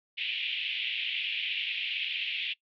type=band-pass noise; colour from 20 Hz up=pink; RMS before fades=-33 dBFS; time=0.17-2.54 s; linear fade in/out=20 ms; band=2400 to 3300 Hz; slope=48 dB/octave; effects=noise-tail reverb RT60 0.1 s tail -21 dB re dry